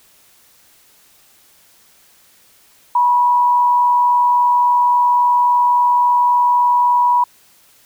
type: tone with frequency modulation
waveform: sine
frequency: 974 Hz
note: B5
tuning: 24 cents flat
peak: -10 dBFS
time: 2.95-7.24 s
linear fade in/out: 5 ms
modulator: 83.6 Hz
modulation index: 0.33
effects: white hiss -51 dBFS RMS until 7.85 s